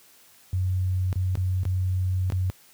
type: tone with dropouts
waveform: sine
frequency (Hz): 92.5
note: F#2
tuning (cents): 0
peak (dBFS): -21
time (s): 0.53-2.5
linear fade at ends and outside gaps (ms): 0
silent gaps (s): 1.128-1.157 / 1.354-1.373 / 1.633-1.653 / 2.301-2.322
effects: white hiss -55 dBFS RMS until 2.73 s + high-pass 60 Hz 12 dB/octave